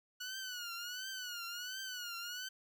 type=tone with vibrato; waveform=15% pulse; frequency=1464 Hz; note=F#6; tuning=19 cents flat; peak=-35 dBFS; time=0.2-2.49 s; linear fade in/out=10 ms; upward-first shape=triangle; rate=1.4 Hz; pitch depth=120 cents each way; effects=none